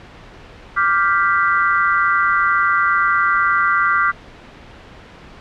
sine chord, G dominant seventh, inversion second, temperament equal, 1174.7 / 1396.9 / 1568 / 1975.5 Hz, D6 / F6 / G6 / B6, 0 / 0 / 0 / 0 cents, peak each -17 / -17 / -20 / -22 dBFS, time 0.76-4.12 s, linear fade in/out 20 ms, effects pink hiss -40 dBFS RMS until 5.4 s + low-pass 3000 Hz 12 dB/octave

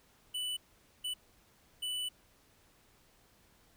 square tone bursts at uneven times, 2979 Hz, F#7, 11 cents sharp, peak -35 dBFS, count 3, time 0.34-0.57 / 1.04-1.14 / 1.82-2.09 s, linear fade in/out 10 ms, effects pink hiss -66 dBFS RMS until 3.76 s

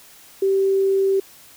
sine tone, 388.4 Hz, G4, 16 cents flat, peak -15 dBFS, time 0.42-1.2 s, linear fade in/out 5 ms, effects white hiss -47 dBFS RMS until 1.56 s

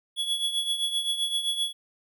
square tone with tremolo, 3375 Hz, G#7, 27 cents sharp, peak -23 dBFS, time 0.16-1.73 s, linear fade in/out 50 ms, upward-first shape triangle, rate 7.7 Hz, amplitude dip 70%, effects none

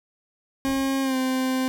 40% pulse tone with pitch glide, 270 to 259.6 Hz, C#4 to C4, -45 to -13 cents, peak -21 dBFS, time 0.65-1.68 s, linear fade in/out 0 ms, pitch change -68 cents, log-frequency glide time 1.02-1.16 s
brown noise with exponential decay, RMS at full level -33 dBFS, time 0.66-1.17 s, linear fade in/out 1 ms, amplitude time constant 110 ms
effects none

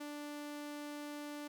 sawtooth tone, 293.7 Hz, D4, in tune, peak -39 dBFS, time 0-1.48 s, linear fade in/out 10 ms, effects none

